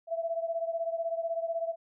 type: beating tone pair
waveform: sine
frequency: 661 / 677 Hz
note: E5 / E5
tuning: +5 / +46 cents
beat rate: 16 Hz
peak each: -31 / -35 dBFS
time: 0.07-1.76 s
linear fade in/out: 50 ms
effects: none